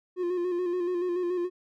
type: tone with vibrato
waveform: triangle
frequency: 355.8 Hz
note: F4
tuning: 32 cents sharp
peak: -24 dBFS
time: 0.16-1.5 s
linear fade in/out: 50 ms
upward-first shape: square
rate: 7 Hz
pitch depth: 37 cents each way
effects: none